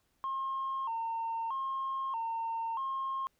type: tone with vibrato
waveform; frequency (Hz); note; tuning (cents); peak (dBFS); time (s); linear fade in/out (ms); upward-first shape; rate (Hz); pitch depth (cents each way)
sine; 987.8; B5; 0; -31; 0.24-3.27; 0; square; 0.79; 140
effects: tanh soft clip ceiling -29 dBFS + pink hiss -75 dBFS RMS until 3.39 s